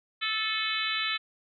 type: harmonic tone with a mistuned harmonic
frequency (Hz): 437.9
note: A4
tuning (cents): -8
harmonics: 3 / 4 / 5 / 6 / 7 / 8 / 9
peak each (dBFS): -35 / -35 / -35 / -35 / -35 / -35 / -35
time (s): 0.21-1.18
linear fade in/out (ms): 20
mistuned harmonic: 6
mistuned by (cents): -39
effects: none